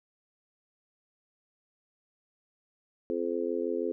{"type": "harmonic tone", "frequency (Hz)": 86.2, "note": "F2", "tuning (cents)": -22, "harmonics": [3, 4, 5, 6], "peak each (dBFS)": [-36, -33, -32, -36], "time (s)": [3.1, 3.92], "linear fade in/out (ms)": 0, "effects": []}